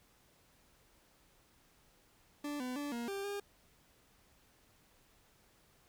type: tone with pitch steps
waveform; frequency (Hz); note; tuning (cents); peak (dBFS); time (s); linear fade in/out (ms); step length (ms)
40% pulse; 291.9 / 251.8 / 289.4 / 236.2 / 395.7 / 404.3; D4 / B3 / D4 / A#3 / G4 / G#4; -10 / +34 / -25 / +23 / +16 / -46; -37; 2.44-3.4; 5; 160
effects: pink hiss -68 dBFS RMS until 5.88 s